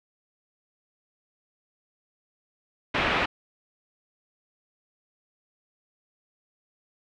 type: low-pass noise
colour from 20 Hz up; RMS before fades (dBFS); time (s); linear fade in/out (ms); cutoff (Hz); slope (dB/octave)
white; -25; 2.94-3.26; 10; 2700; 24
effects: none